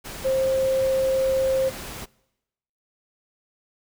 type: tone in noise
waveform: sine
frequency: 529 Hz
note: C5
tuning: 19 cents sharp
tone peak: -19 dBFS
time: 0.24-1.7 s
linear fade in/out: 20 ms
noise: pink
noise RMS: -36 dBFS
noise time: 0.04-2.06 s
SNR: +14 dB
effects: noise-tail reverb RT60 0.9 s tail -23 dB re dry